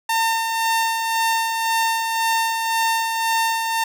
sawtooth tone with tremolo, 906 Hz, A#5, 50 cents flat, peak -13 dBFS, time 0.09-3.84 s, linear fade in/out 5 ms, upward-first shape sine, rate 1.9 Hz, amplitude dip 40%, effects none

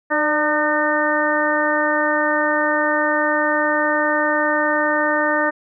harmonic tone with a mistuned harmonic, 303.3 Hz, D#4, 44 cents flat, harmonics 1 / 2 / 3 / 4 / 5 / 6, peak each -24 / -21 / -24 / -24 / -25 / -21 dBFS, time 0.1-5.51 s, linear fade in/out 20 ms, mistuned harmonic 2, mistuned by -31 cents, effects none

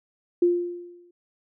sine tone with exponential decay, 350 Hz, F4, 4 cents sharp, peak -14 dBFS, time 0.42-1.11 s, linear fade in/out 5 ms, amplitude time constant 150 ms, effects none

